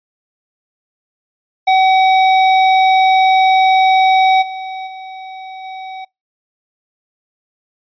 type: tone with level steps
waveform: square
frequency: 758 Hz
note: F#5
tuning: 42 cents sharp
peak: -9 / -24 / -29 / -27 dBFS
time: 1.67-6.05 s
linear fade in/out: 10 ms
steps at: 4.41 / 4.86 / 5.63 s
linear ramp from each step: 20 ms
effects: noise-tail reverb RT60 0.2 s tail -25 dB re dry + resampled to 11025 Hz